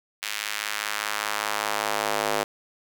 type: tone with high-pass filter sweep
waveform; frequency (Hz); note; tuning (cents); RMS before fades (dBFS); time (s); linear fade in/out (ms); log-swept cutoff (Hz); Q
square; 52.5; G#1; +19; -28; 0.22-2.44; 10; 2300 to 530; 1.1
effects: none